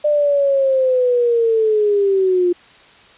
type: linear sweep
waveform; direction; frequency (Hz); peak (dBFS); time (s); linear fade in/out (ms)
sine; down; 600 to 349.2; -12; 0.04-2.53; 10
effects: white hiss -46 dBFS RMS until 3.17 s + resampled to 8000 Hz